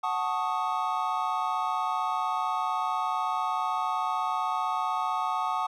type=chord; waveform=triangle; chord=D# half-diminished seventh; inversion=first; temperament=equal; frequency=740 / 880 / 1108.7 / 1244.5 Hz; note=F#5 / A5 / C#6 / D#6; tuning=0 / 0 / 0 / 0 cents; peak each=-30 dBFS; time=0.03-5.67 s; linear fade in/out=10 ms; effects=none